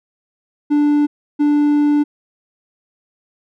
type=tone pair in turn; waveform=triangle; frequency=293.7 / 293.7 Hz; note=D4 / D4; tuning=0 / 0 cents; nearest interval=unison; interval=0 cents; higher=neither; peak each=-9 dBFS; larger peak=neither; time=0.7-1.07 / 1.39-2.04 s; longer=second; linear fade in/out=20 ms; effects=none